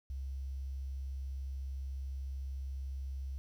sine tone with quantisation, 66.9 Hz, C2, 39 cents sharp, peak -37 dBFS, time 0.1-3.38 s, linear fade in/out 0 ms, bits 11, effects none

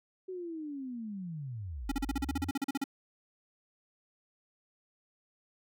sine linear two-way sweep, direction down then up, 378.9 to 38.29 to 91.4 Hz, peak -37 dBFS, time 0.28-2.51 s, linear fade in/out 10 ms, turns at 1.93 s
square tone bursts, 275.6 Hz, C#4, 10 cents flat, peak -30 dBFS, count 15, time 1.89-2.841 s, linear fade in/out 5 ms, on 27 ms, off 39 ms
effects none

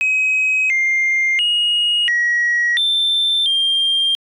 sine tone with pitch steps, 2537 / 2108 / 2877 / 1909 / 3557 / 3192 Hz, D#7 / C7 / F#7 / A#6 / A7 / G7, +33 / +12 / -49 / +41 / +18 / +31 cents, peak -12 dBFS, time 0.01-4.15 s, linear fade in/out 0 ms, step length 690 ms, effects tanh soft clip ceiling -11 dBFS

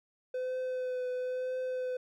triangle tone with vibrato, 507 Hz, B4, 45 cents sharp, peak -30 dBFS, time 0.34-1.97 s, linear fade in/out 5 ms, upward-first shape triangle, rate 1 Hz, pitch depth 20 cents each way, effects none

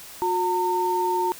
sine tone pair together, 361.2 / 910.2 Hz, F#4 / A#5, -42 / -42 cents, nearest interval octave + major third, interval 1600 cents, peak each -25 / -22 dBFS, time 0.22-1.32 s, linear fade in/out 0 ms, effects white hiss -42 dBFS RMS until 1.39 s

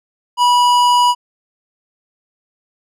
sine tone with tanh clipping, 976 Hz, B5, 21 cents flat, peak -11 dBFS, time 0.37-1.15 s, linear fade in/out 50 ms, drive 16 dB, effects none

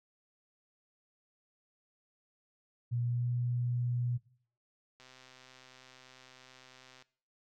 sine tone with pitch glide, 120 to 121.82 Hz, B2 to B2, -49 to -23 cents, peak -30 dBFS, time 2.91-4.18 s, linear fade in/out 20 ms, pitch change +26 cents, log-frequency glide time 3.03-3.28 s
click train, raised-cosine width 0.2 ms, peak -38 dBFS, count 262, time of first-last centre 5-7.023 s, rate 129 Hz
effects noise-tail reverb RT60 0.5 s tail -19 dB re dry

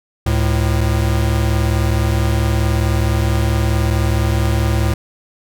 square tone pair together, 70.91 / 110 Hz, C#2 / A2, +40 / 0 cents, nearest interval minor sixth, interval 760 cents, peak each -17 dBFS, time 0.26-4.94 s, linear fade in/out 5 ms, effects none

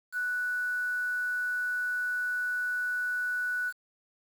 sine tone with quantisation, 1480 Hz, F#6, in tune, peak -28 dBFS, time 0.12-3.73 s, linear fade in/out 50 ms, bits 8, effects none

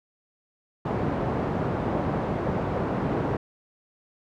pink band-pass noise, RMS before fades -27 dBFS, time 0.85-3.37 s, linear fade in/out 5 ms, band 100 to 860 Hz, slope 12 dB/octave, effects none

